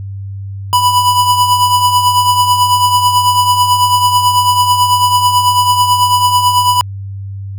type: tone with tremolo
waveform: square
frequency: 987.8 Hz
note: B5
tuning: in tune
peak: -6 dBFS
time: 0.73-6.81 s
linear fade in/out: 0 ms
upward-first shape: triangle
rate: 9.1 Hz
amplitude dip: 60%
effects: added 98 Hz sine -21 dBFS peak until 7.58 s